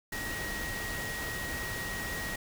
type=tone in noise; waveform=sine; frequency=1895 Hz; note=A#6; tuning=28 cents sharp; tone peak=-37 dBFS; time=0.12-2.36 s; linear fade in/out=5 ms; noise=pink; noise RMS=-38 dBFS; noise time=0.12-2.36 s; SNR=-2 dB; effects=none